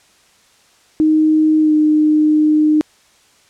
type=tone with pitch glide; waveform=sine; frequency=311.1 to 305.6 Hz; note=D#4 to D#4; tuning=0 to -31 cents; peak=-9 dBFS; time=1-2.81 s; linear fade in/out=0 ms; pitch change=-31 cents; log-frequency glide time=1.6-1.73 s; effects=white hiss -52 dBFS RMS until 3.49 s + low-pass 8000 Hz 12 dB/octave